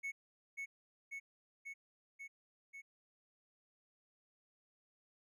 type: tone with echo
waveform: triangle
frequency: 2208 Hz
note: C#7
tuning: 7 cents flat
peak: -37 dBFS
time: 0.03-0.12 s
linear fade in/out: 20 ms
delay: 540 ms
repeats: 5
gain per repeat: -2 dB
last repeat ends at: 2.82 s
effects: none